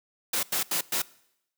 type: noise bursts at uneven times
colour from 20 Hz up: white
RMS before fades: -27 dBFS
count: 4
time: 0.33-0.43 / 0.52-0.63 / 0.71-0.81 / 0.92-1.02 s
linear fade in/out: 5 ms
effects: noise-tail reverb RT60 0.8 s tail -22 dB re dry + high-pass 150 Hz 12 dB/octave